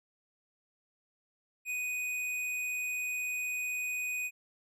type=tone with hard clipping; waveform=triangle; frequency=2489 Hz; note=D#7; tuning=in tune; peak=-34 dBFS; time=1.65-4.31 s; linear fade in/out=50 ms; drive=15 dB; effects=none